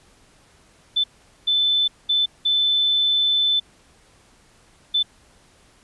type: tone bursts at uneven times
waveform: sine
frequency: 3520 Hz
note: A7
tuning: in tune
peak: -16 dBFS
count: 5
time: 0.96-1.04 / 1.47-1.88 / 2.09-2.26 / 2.45-3.6 / 4.94-5.03 s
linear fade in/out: 10 ms
effects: pink hiss -55 dBFS RMS until 5.83 s + resampled to 24000 Hz